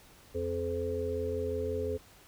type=harmonic tone with a mistuned harmonic; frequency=85.6 Hz; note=F2; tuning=34 cents flat; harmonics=1 / 3 / 5 / 6; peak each=-37 / -41 / -33 / -37 dBFS; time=0.34-1.98 s; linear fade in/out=20 ms; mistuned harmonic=3; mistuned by=+16 cents; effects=pink hiss -57 dBFS RMS until 2.27 s